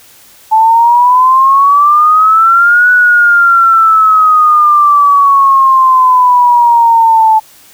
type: exponential two-way sweep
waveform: sine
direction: up then down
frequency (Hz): 870 to 1480 to 870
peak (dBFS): -3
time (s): 0.51-7.4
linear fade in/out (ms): 20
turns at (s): 2.91
effects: white hiss -40 dBFS RMS until 7.73 s